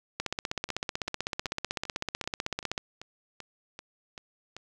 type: two click trains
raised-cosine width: 0.2 ms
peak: -13 / -24 dBFS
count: 42 / 11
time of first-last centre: 0.2-2.779 / 0.69-4.566 s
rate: 15.9 / 2.58 Hz
effects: none